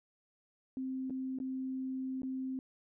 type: tone with dropouts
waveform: sine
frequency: 261.6 Hz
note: C4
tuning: in tune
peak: -35 dBFS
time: 0.77-2.59 s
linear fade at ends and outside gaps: 1 ms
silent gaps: 1.098-1.105 / 1.387-1.401 / 2.219-2.232 s
effects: none